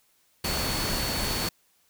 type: tone in noise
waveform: sine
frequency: 4435 Hz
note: C#8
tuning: in tune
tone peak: -33 dBFS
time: 0.44-1.49 s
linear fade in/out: 5 ms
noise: pink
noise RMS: -29 dBFS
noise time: 0.44-1.49 s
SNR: -7 dB
effects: white hiss -66 dBFS RMS until 1.89 s